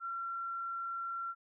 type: tone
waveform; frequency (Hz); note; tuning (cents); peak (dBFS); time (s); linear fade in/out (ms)
sine; 1364; F6; -41; -36; 0-1.35; 50
effects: none